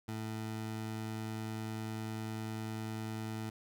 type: tone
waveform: 20% pulse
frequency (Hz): 110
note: A2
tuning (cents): 0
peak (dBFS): -33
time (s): 0.08-3.5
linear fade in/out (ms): 5
effects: none